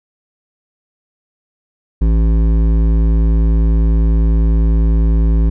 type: tone with hard clipping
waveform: sine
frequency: 55 Hz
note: A1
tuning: in tune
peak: -11 dBFS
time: 2.01-5.5 s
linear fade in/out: 10 ms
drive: 12 dB
effects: none